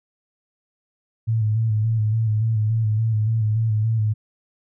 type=tone with vibrato; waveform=sine; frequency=110 Hz; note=A2; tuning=in tune; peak=-17 dBFS; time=1.27-4.14 s; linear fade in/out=20 ms; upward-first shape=square; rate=3.5 Hz; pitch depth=42 cents each way; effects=none